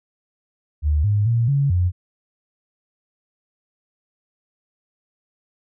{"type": "tone with pitch steps", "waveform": "sine", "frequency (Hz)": [74.7, 103.7, 116.6, 140.2, 89.6], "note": ["D2", "G#2", "A#2", "C#3", "F2"], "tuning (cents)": [30, -2, 1, 20, 45], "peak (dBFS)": -15, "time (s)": [0.82, 1.92], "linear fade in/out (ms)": 50, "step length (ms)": 220, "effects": []}